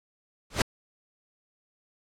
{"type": "noise with exponential growth", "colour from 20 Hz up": "pink", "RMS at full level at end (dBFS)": -17, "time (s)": [0.5, 0.62], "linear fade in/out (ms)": 5, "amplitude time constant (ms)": 26, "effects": ["low-pass 8000 Hz 12 dB/octave"]}